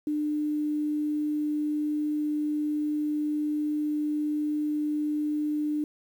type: tone with quantisation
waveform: sine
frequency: 299.8 Hz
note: D4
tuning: 36 cents sharp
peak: -25 dBFS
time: 0.07-5.84 s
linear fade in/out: 2 ms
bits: 9
effects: none